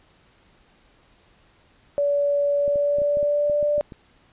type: tone with pitch glide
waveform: sine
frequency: 573 to 588.8 Hz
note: D5 to D5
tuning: -43 to +4 cents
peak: -18 dBFS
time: 1.98-3.81 s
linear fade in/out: 0 ms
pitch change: +47 cents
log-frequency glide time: 2.58-3.64 s
type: clicks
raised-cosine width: 3 ms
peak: -25 dBFS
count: 10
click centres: 2.679 / 2.758 / 2.985 / 3.018 / 3.171 / 3.229 / 3.498 / 3.628 / 3.78 / 3.922 s
effects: pink hiss -58 dBFS RMS until 4.32 s + resampled to 8000 Hz